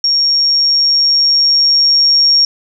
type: tone with level ramp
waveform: sine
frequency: 5550 Hz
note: F8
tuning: 12 cents flat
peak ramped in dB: -9 to -6 dBFS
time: 0.04-2.45 s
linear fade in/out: 2 ms
effects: none